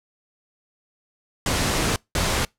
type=noise bursts at uneven times; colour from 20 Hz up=pink; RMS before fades=-22 dBFS; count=2; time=1.46-1.96 / 2.15-2.45 s; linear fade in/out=2 ms; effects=noise-tail reverb RT60 0.2 s tail -26 dB re dry + low-pass 10000 Hz 12 dB/octave